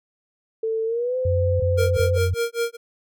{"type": "tone with pitch glide", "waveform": "sine", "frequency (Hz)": [445.7, 512], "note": ["A4", "C5"], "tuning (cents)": [22, -38], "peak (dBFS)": -21, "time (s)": [0.63, 2.18], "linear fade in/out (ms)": 5, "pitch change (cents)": 240, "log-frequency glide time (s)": [0.85, 1.17]}
{"type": "tone bursts", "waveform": "sine", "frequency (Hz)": 90.2, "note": "F#2", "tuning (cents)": -44, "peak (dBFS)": -19, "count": 3, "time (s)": [1.25, 2.342], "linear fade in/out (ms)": 5, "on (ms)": 350, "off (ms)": 21}
{"type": "tone with tremolo", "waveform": "square", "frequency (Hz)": 467.4, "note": "A#4", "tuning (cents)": 5, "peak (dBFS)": -20, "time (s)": [1.77, 2.77], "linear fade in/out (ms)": 20, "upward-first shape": "sine", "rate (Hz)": 5, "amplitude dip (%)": 100}
{"effects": []}